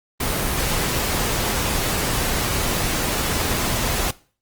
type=noise; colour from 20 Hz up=pink; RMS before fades=-22 dBFS; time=0.2-4.11 s; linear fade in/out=5 ms; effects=noise-tail reverb RT60 0.4 s tail -20 dB re dry + Opus 24 kbps